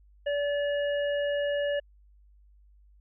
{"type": "harmonic tone", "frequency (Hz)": 576, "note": "D5", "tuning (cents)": -34, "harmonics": [1, 3, 5], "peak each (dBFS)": [-26, -36, -40], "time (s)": [0.26, 1.8], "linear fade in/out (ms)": 10, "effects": ["added 50 Hz sine -55 dBFS peak until 3 s"]}